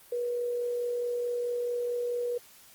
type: tone with amplitude modulation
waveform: sine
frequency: 483.5 Hz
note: B4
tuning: 37 cents flat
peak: -27 dBFS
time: 0.12-2.38 s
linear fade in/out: 5 ms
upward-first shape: sine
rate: 44.6 Hz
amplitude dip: 25%
effects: white hiss -55 dBFS RMS until 2.74 s + Opus 32 kbps